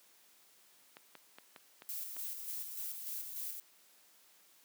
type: clicks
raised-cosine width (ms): 0.3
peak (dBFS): -34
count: 6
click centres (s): 0.969 / 1.153 / 1.385 / 1.562 / 1.821 / 2.166
type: noise with tremolo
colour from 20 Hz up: violet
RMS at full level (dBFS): -41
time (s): 1.89-3.6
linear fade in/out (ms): 0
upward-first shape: square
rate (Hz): 3.4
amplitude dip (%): 40
effects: white hiss -65 dBFS RMS until 4.64 s + high-pass 200 Hz 12 dB/octave